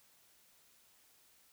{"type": "silence", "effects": ["white hiss -67 dBFS RMS until 1.52 s"]}